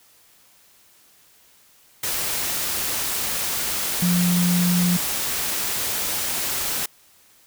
sine tone in noise, 176.9 Hz, F3, 23 cents sharp, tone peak -17 dBFS, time 4.02-4.97 s, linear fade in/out 5 ms, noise white, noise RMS -25 dBFS, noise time 2.03-6.86 s, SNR +5 dB, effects white hiss -55 dBFS RMS until 7.46 s

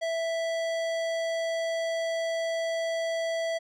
sine tone with hard clipping, 659.3 Hz, E5, in tune, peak -29 dBFS, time 0.01-3.59 s, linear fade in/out 20 ms, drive 16 dB, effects none

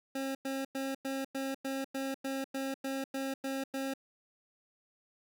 25% pulse tone bursts, 269.4 Hz, C#4, 49 cents flat, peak -30 dBFS, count 13, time 0.15-3.938 s, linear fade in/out 5 ms, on 200 ms, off 99 ms, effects none

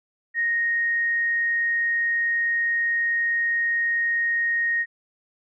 sine tone, 1864.7 Hz, A#6, in tune, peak -20 dBFS, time 0.34-4.86 s, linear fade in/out 50 ms, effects none

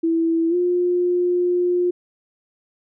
sine tone with pitch glide, 329.6 to 355.3 Hz, E4 to F4, 0 to +30 cents, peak -16 dBFS, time 0.03-1.91 s, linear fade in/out 10 ms, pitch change +130 cents, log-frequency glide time 0.49-0.55 s, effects none

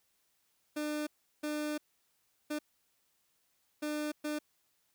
30% pulse tone bursts at uneven times, 300 Hz, D4, 37 cents sharp, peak -31 dBFS, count 5, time 0.76-1.07 / 1.43-1.78 / 2.5-2.59 / 3.82-4.12 / 4.24-4.39 s, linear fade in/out 10 ms, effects white hiss -75 dBFS RMS until 4.94 s

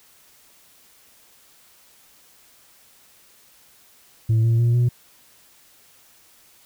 sine tone with pitch steps, 112 / 115.08 / 118.25 / 121.5 Hz, A2 / A#2 / A#2 / B2, +31 / -22 / +25 / -28 cents, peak -12 dBFS, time 4.29-4.89 s, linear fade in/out 10 ms, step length 150 ms, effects tanh soft clip ceiling -14 dBFS + white hiss -54 dBFS RMS until 6.65 s

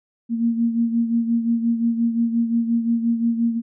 sine beating tone pair, 231.1 / 236.8 Hz, A#3 / A#3, -15 / +27 cents, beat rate 5.7 Hz, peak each -18 / -25 dBFS, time 0.29-3.62 s, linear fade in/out 50 ms, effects none

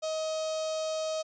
sawtooth tone with notch filter, 631 Hz, D#5, 24 cents sharp, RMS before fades -32 dBFS, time 0.02-1.23 s, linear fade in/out 20 ms, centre 1800 Hz, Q 0.53, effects resampled to 16000 Hz

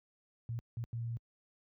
sine tone bursts at uneven times, 116.54 Hz, A#2, in tune, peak -35 dBFS, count 3, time 0.49-0.59 / 0.77-0.84 / 0.93-1.17 s, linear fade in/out 0 ms, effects high-pass 60 Hz 12 dB/octave

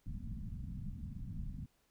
pink low-pass noise, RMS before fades -43 dBFS, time 0.06-1.66 s, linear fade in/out 5 ms, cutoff 230 Hz, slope 48 dB/octave, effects pink hiss -75 dBFS RMS until 1.9 s

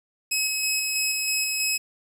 15% pulse tone with tremolo, 2561 Hz, D#7, 49 cents sharp, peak -15 dBFS, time 0.31-1.78 s, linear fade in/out 10 ms, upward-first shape square, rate 3.1 Hz, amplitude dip 25%, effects 8-bit

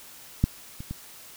clicks, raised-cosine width 5 ms, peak -7 / -24 / -20 dBFS, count 3, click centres 0.44 / 0.805 / 0.91 s, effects white hiss -47 dBFS RMS until 1.36 s

